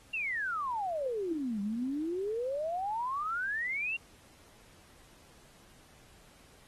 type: exponential two-way sweep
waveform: sine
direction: down then up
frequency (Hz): 2800 to 196 to 2800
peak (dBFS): -31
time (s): 0.13-3.97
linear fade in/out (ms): 10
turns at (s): 1.61
effects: pink hiss -60 dBFS RMS until 6.67 s + AAC 32 kbps